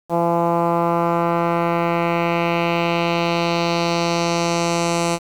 10% pulse tone with low-pass filter sweep, 169.9 Hz, F3, 47 cents flat, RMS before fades -19 dBFS, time 0.09-5.19 s, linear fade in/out 50 ms, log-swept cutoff 820 to 8500 Hz, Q 1.7, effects 7-bit

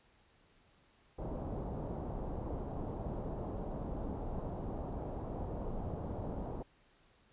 pink low-pass noise, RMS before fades -40 dBFS, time 1.18-6.63 s, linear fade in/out 10 ms, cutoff 830 Hz, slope 24 dB/octave, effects pink hiss -68 dBFS RMS until 7.32 s + resampled to 8000 Hz

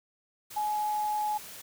sine tone in noise, 844 Hz, G#5, 28 cents sharp, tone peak -27 dBFS, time 0.56-1.38 s, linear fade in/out 10 ms, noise white, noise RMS -45 dBFS, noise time 0.5-1.62 s, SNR +15 dB, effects none

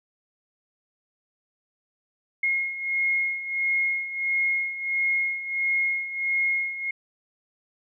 sine beating tone pair, 2152 / 2153.5 Hz, C7 / C7, +48 / +49 cents, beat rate 1.5 Hz, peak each -29 / -24 dBFS, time 2.43-6.91 s, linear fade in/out 5 ms, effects none

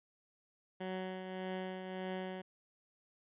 15% pulse tone with tremolo, 186.4 Hz, F#3, 13 cents sharp, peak -31 dBFS, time 0.8-2.42 s, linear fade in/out 10 ms, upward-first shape triangle, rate 1.7 Hz, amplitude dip 50%, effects resampled to 8000 Hz

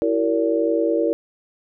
sine tone cluster, 330.6 / 380.8 / 462.7 / 572 Hz, E4 / F#4 / A#4 / D5, +5 / +50 / -13 / -46 cents, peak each -21 / -28 / -21 / -23 dBFS, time 0.02-1.13 s, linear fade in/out 0 ms, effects none

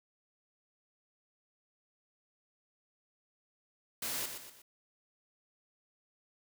white noise with echo, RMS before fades -37 dBFS, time 4.02-4.26 s, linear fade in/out 5 ms, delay 120 ms, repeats 3, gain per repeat -7 dB, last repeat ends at 4.62 s, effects none

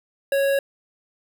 square tone with notch filter, 553 Hz, C#5, 4 cents flat, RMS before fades -20 dBFS, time 0.32-0.59 s, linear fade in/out 2 ms, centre 6000 Hz, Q 0.72, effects none

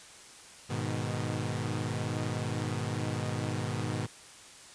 sawtooth chord, G# minor, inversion none, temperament equal with one note detuned, 103.83 / 123.47 / 154.58 Hz, G#2 / B2 / D#3, 0 / 0 / -11 cents, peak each -31 / -31 / -33 dBFS, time 0.69-4.07 s, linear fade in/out 20 ms, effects white hiss -51 dBFS RMS until 4.74 s + resampled to 22050 Hz

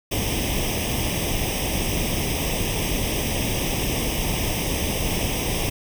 pink noise with comb filter, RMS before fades -24 dBFS, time 0.11-5.7 s, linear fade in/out 10 ms, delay 0.35 ms, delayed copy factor +0.85, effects none

